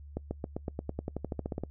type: accelerating click train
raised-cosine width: 2 ms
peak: -20 dBFS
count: 17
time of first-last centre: 0.17-1.636 s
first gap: 140 ms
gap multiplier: 0.94
effects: noise-tail reverb RT60 0.1 s tail -25 dB re dry + added 72 Hz sine -45 dBFS peak until 1.7 s